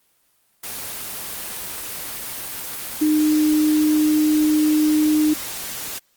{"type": "tone in noise", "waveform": "sine", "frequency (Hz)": 305.6, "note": "D#4", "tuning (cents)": -31, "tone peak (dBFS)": -14, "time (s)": [3.01, 5.34], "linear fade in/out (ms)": 10, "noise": "white", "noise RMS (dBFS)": -30, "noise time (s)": [0.63, 5.99], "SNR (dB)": 13, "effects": ["white hiss -63 dBFS RMS until 6.16 s", "Opus 24 kbps"]}